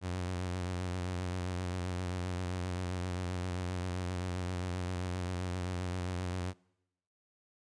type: tone with vibrato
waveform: sawtooth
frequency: 90.4 Hz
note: F#2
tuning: 40 cents flat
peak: -30 dBFS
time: 0.01-6.54 s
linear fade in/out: 50 ms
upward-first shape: sine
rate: 7.6 Hz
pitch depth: 44 cents each way
effects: noise-tail reverb RT60 0.9 s tail -25 dB re dry + resampled to 22050 Hz